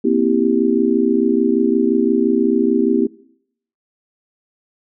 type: chord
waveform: sine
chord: C dominant seventh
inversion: third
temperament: just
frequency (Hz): 235.5 / 261.6 / 327 / 392.4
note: Bb3 / C4 / E4 / G4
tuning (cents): +18 / 0 / -14 / +2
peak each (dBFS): -18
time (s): 0.04-3.07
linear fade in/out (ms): 10
effects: noise-tail reverb RT60 0.7 s tail -21 dB re dry